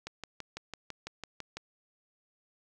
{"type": "click train", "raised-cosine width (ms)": 0.2, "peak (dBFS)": -22, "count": 10, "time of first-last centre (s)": [0.07, 1.57], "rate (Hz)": 6, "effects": []}